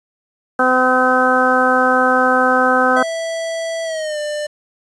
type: harmonic tone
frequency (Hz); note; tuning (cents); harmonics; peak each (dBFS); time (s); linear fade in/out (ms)
255.4; C4; -42; 1 / 2 / 3 / 4 / 5 / 6; -20 / -17 / -18 / -22 / -17 / -17; 0.59-3.03; 5
type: tone with pitch glide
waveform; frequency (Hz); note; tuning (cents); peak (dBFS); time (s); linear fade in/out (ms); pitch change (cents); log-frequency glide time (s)
square; 658 to 596.5; E5 to D5; -3 to +27; -21; 2.96-4.47; 10; -170; 3.84-4.18
effects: resampled to 22050 Hz + 7-bit